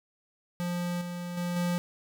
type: tone with level steps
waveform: square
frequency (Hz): 175.6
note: F3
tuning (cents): +10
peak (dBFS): -30 / -35 / -30 / -27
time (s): 0.6-1.78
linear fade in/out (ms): 0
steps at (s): 1.01 / 1.37 / 1.56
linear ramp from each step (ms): 5
effects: none